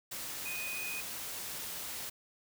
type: tone in noise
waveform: sine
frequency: 2489 Hz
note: D#7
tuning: in tune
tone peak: -38 dBFS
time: 0.45-1.01 s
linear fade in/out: 10 ms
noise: white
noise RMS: -41 dBFS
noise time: 0.11-2.1 s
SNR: 0 dB
effects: none